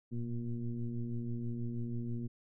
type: tone with frequency modulation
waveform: sine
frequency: 120.1 Hz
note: B2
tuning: 48 cents flat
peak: -34 dBFS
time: 0.11-2.28 s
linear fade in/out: 20 ms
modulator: 117 Hz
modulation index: 1.3
effects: none